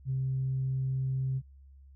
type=tone; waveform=sine; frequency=132.1 Hz; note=C3; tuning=17 cents sharp; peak=-27 dBFS; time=0.05-1.42 s; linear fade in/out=50 ms; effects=tanh soft clip ceiling -23 dBFS + added 68 Hz sine -51 dBFS peak until 1.95 s